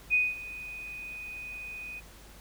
sine tone with ADSR envelope, 2489 Hz, D#7, in tune, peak -20 dBFS, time 0.1-2.01 s, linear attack 38 ms, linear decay 210 ms, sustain -18 dB, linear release 29 ms, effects added 50 Hz sine -53 dBFS peak until 2.4 s + pink hiss -53 dBFS RMS until 2.4 s

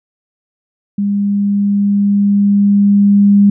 sine tone with level ramp, 201.9 Hz, G#3, 49 cents flat, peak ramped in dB -12 to -4 dBFS, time 0.98-3.5 s, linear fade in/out 5 ms, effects none

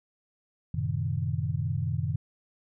sine chord, F# diminished seventh, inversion none, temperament equal with one note detuned, 92.5 / 112.38 / 130.81 / 155.56 Hz, F#2 / A2 / C3 / Eb3, 0 / +37 / 0 / 0 cents, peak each -32 dBFS, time 0.74-2.16 s, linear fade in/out 5 ms, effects none

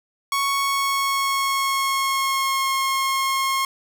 sawtooth tone with pitch glide, 1108.7 to 1077.1 Hz, C#6 to C6, 0 to +50 cents, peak -16 dBFS, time 0.32-3.65 s, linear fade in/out 2 ms, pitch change -50 cents, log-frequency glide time 0.51-2.72 s, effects none

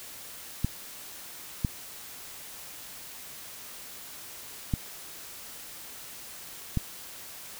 clicks, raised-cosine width 5 ms, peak -13 dBFS, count 4, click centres 0.646 / 1.648 / 4.738 / 6.773 s, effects white hiss -44 dBFS RMS until 7.59 s

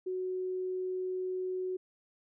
sine tone, 370 Hz, F#4, in tune, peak -32 dBFS, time 0.06-1.77 s, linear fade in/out 10 ms, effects none

